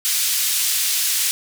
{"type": "band-pass noise", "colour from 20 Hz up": "white", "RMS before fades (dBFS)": -20, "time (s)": [0.05, 1.31], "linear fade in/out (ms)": 0, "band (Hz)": [2600, 14000], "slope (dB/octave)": 12, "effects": []}